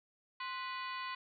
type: harmonic tone with a mistuned harmonic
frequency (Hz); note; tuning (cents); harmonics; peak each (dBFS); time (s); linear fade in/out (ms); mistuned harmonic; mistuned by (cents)
493.9; B4; 0; 2 / 3 / 4 / 5 / 6 / 7 / 8 / 9; -41 / -49 / -46 / -49 / -51 / -55 / -55 / -53; 0.4-1.15; 5; 2; +94
effects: none